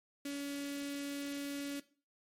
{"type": "tone with notch filter", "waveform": "sawtooth", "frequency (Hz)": 283, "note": "C#4", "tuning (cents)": 36, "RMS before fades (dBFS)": -40, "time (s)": [0.25, 1.8], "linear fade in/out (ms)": 5, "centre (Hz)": 900, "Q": 0.63, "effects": ["noise-tail reverb RT60 0.4 s tail -18 dB re dry", "MP3 64 kbps"]}